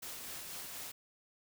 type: noise with tremolo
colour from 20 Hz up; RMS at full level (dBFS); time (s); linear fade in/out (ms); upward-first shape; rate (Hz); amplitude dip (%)
white; -44; 0.02-0.92; 10; sine; 4.1; 25
effects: none